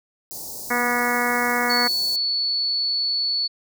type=band-stop noise; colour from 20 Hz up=white; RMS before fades=-34 dBFS; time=0.31-2.16 s; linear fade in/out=0 ms; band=910 to 4500 Hz; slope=48 dB/octave
type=harmonic tone; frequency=242.9 Hz; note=B3; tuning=29 cents flat; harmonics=1 / 2 / 3 / 4 / 5 / 6 / 7 / 8 / 9; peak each=-28 / -28 / -28 / -28 / -28 / -28 / -28 / -28 / -28 dBFS; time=0.7-1.88 s; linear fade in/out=10 ms
type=tone; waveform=sine; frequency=4435 Hz; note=C#8; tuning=in tune; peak=-20 dBFS; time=1.69-3.48 s; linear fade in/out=20 ms
effects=none